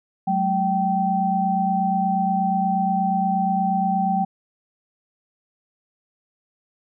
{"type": "tone cluster", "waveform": "sine", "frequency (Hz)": [187.1, 215.5, 774], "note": ["F#3", "A3", "G5"], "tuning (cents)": [20, -36, -22], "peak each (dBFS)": [-23, -28, -20], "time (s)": [0.27, 4.25], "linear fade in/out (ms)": 10, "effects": []}